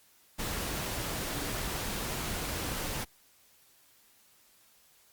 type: tone in noise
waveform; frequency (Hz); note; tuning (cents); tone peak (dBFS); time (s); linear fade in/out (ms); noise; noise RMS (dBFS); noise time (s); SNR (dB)
sine; 286.6; D4; -42; -44; 1.29-1.52; 20; pink; -35; 0.38-3.05; -12
effects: white hiss -63 dBFS RMS until 5.12 s + Opus 48 kbps